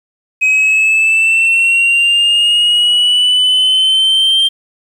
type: linear sweep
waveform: sine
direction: up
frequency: 2528 to 3169 Hz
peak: -5 dBFS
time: 0.41-4.49 s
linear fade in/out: 20 ms
effects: tanh soft clip ceiling -7 dBFS + 7-bit